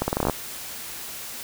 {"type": "accelerating click train", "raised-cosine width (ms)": 1, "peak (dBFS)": -8, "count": 10, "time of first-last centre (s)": [0.02, 0.297], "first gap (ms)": 60, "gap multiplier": 0.82, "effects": ["white hiss -36 dBFS RMS until 1.43 s"]}